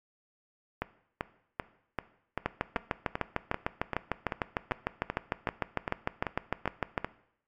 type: two click trains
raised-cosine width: 0.5 ms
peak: -12 / -15 dBFS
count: 31 / 17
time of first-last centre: 2.46-6.978 / 0.82-7.046 s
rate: 6.64 / 2.57 Hz
effects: noise-tail reverb RT60 0.7 s tail -17 dB re dry + MP3 96 kbps